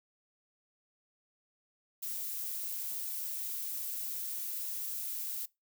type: noise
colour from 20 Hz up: violet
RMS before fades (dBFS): -38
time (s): 2.02-5.46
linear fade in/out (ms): 10
effects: noise-tail reverb RT60 0.2 s tail -22 dB re dry